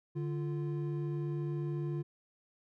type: tone pair together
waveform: triangle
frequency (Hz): 146.83 / 346.3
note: D3 / F4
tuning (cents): 0 / -15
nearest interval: octave + minor third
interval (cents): 1485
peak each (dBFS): -32 / -37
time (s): 0.15-2.03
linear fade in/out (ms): 20
effects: none